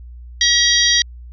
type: tone cluster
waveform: sine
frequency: 1923 / 3241 / 3798 / 4691 / 5740 Hz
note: B6 / G#7 / A#7 / D8 / F8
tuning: -47 / -43 / +32 / -3 / +47 cents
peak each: -18 dBFS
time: 0.41-1.02 s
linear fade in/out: 2 ms
effects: added 60 Hz sine -33 dBFS peak until 1.32 s